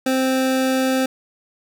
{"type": "tone", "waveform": "25% pulse", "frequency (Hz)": 261.6, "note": "C4", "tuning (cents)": 0, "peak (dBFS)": -13, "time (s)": [0.06, 1.06], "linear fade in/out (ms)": 5, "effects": []}